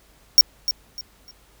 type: tone with echo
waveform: square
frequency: 5550 Hz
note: F8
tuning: 12 cents flat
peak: -8 dBFS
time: 0.38-0.41 s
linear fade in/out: 0 ms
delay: 300 ms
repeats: 3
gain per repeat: -11 dB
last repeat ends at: 1.31 s
effects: added 50 Hz sine -56 dBFS peak until 1.6 s + pink hiss -56 dBFS RMS until 1.6 s